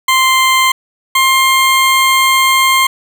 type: tone pair in turn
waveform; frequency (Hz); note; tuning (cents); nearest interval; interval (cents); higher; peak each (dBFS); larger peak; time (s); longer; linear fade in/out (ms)
20% pulse; 1046.5 / 1059.3; C6 / C6; 0 / +21; unison; 21; second; -3; neither; 0.08-0.72 / 1.15-2.87; second; 5
effects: none